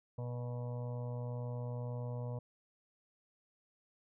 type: harmonic tone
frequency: 121.9 Hz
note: B2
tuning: 22 cents flat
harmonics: 1 / 2 / 4 / 5 / 6 / 7 / 8 / 9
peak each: -38 / -51 / -47 / -50 / -61 / -58 / -56 / -65 dBFS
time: 0.18-2.39 s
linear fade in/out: 5 ms
effects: none